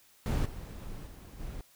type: noise with level steps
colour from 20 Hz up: brown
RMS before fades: -29 / -42 / -47 / -41 dBFS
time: 0.26-1.61 s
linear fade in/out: 0 ms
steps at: 0.45 / 1.06 / 1.39 s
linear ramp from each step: 10 ms
effects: white hiss -62 dBFS RMS until 1.75 s